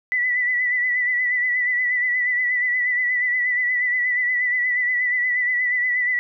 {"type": "tone with vibrato", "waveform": "sine", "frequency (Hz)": 1978, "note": "B6", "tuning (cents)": 2, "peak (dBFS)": -18, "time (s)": [0.12, 6.19], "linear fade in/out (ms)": 0, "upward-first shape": "sine", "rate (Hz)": 8.4, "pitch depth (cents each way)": 38, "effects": []}